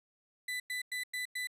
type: tone bursts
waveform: 35% pulse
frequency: 1994 Hz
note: B6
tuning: 16 cents sharp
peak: -33 dBFS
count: 5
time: 0.48-1.472 s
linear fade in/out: 5 ms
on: 120 ms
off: 98 ms
effects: resampled to 32000 Hz